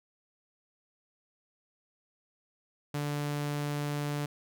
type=tone; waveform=sawtooth; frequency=146.1 Hz; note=D3; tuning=9 cents flat; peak=-27 dBFS; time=2.94-4.26 s; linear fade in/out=5 ms; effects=none